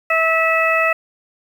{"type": "harmonic tone", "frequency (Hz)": 650, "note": "E5", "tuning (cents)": -24, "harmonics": [1, 2, 3, 4], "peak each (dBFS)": [-19, -19, -19, -19], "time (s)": [0.1, 0.93], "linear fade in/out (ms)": 5, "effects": ["7-bit"]}